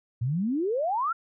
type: exponential sweep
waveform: sine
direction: up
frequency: 111.2 to 1415 Hz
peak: -24 dBFS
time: 0.21-1.13 s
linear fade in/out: 10 ms
effects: none